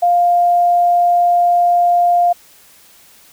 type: tone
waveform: sine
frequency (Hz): 701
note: F5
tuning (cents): +6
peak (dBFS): -9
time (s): 0.02-2.33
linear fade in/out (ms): 10
effects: white hiss -46 dBFS RMS until 3.32 s